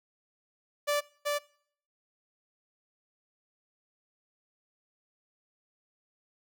sawtooth tone with echo, 584 Hz, D5, 10 cents flat, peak -22 dBFS, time 0.87-1.01 s, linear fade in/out 20 ms, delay 380 ms, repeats 1, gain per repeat -2 dB, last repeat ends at 1.39 s, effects noise-tail reverb RT60 0.6 s tail -23 dB re dry

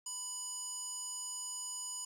square tone with band-pass filter, 990 Hz, B5, 4 cents sharp, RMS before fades -42 dBFS, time 0.06-2.05 s, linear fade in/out 5 ms, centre 7600 Hz, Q 6.2, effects 11-bit

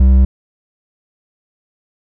sine tone with hard clipping, 65 Hz, C2, 11 cents flat, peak -7 dBFS, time 0-0.25 s, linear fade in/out 5 ms, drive 6 dB, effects none

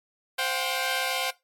10% pulse chord, C suspended fourth, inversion none, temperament equal with one note detuned, 523.3 / 716.4 / 784 Hz, C5 / F5 / G5, 0 / +44 / 0 cents, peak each -22 dBFS, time 0.38-1.31 s, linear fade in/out 10 ms, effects noise-tail reverb RT60 0.2 s tail -18 dB re dry + MP3 64 kbps

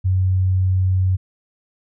sine tone, 93.3 Hz, F#2, 15 cents sharp, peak -14 dBFS, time 0.04-1.17 s, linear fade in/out 20 ms, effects none

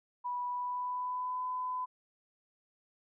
sine tone with pitch glide, 982 to 1007.3 Hz, B5 to B5, -10 to +34 cents, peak -33 dBFS, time 0.24-1.86 s, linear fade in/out 20 ms, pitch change +44 cents, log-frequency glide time 0.46-1.44 s, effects none

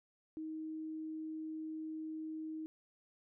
sine tone, 314.9 Hz, D#4, 21 cents sharp, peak -40 dBFS, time 0.37-2.66 s, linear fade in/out 0 ms, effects none

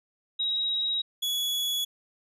sine / 40% pulse tone pair in turn, 3821 / 3384 Hz, A#7 / G#7, +42 / +32 cents, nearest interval major second, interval 210 cents, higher first, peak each -25 / -25 dBFS, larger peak neither, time 0.39-1.02 / 1.22-1.85 s, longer neither, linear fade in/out 10 ms, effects none

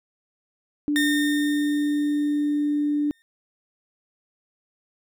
sine tone, 293.7 Hz, D4, in tune, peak -20 dBFS, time 0.88-3.11 s, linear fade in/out 0 ms
30% pulse tone with exponential decay, 1824 Hz, A#6, 38 cents flat, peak -18 dBFS, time 0.96-3.22 s, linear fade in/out 0 ms, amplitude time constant 490 ms
effects none

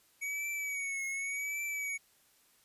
square tone with vibrato, 2249 Hz, C#7, 24 cents sharp, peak -35 dBFS, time 0.21-1.98 s, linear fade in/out 20 ms, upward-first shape triangle, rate 0.88 Hz, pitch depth 69 cents each way, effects white hiss -67 dBFS RMS until 2.64 s + resampled to 32000 Hz

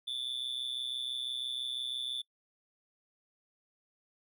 triangle tone with amplitude modulation, 3508 Hz, A7, 6 cents flat, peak -29 dBFS, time 0.07-2.22 s, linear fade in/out 10 ms, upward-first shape sine, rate 126 Hz, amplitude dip 85%, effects noise-tail reverb RT60 0.1 s tail -24 dB re dry

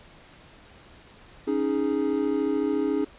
triangle chord, C# suspended second, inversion none, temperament equal, 277.2 / 311.1 / 415.3 Hz, C#4 / D#4 / G#4, 0 / 0 / 0 cents, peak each -25 dBFS, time 1.47-3.05 s, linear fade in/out 10 ms, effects pink hiss -51 dBFS RMS until 3.18 s + resampled to 8000 Hz

